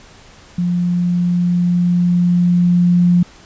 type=tone with level ramp; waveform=sine; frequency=176 Hz; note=F3; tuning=14 cents sharp; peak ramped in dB=-14 to -8 dBFS; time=0.58-3.23 s; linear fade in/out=5 ms; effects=pink hiss -43 dBFS RMS until 3.45 s + resampled to 16000 Hz